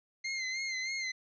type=tone with vibrato; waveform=sawtooth; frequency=2093 Hz; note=C7; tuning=in tune; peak=-30 dBFS; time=0.24-1.12 s; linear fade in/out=10 ms; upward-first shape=sine; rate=3.2 Hz; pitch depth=50 cents each way; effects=resampled to 16000 Hz